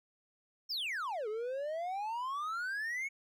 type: exponential two-way sweep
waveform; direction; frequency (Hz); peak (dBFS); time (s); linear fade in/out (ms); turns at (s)
triangle; down then up; 5588 to 415.3 to 2241; -33; 0.69-3.09; 20; 1.28
effects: none